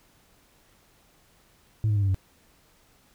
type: tone with pitch steps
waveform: sine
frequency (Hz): 108.4 / 104.83 / 101.37 / 98.03 / 94.8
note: A2 / G#2 / G#2 / G2 / F#2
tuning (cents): -25 / +17 / -41 / +1 / +43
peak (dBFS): -18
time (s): 1.84-2.145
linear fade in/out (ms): 0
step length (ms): 61
effects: tanh soft clip ceiling -19 dBFS + pink hiss -61 dBFS RMS until 3.14 s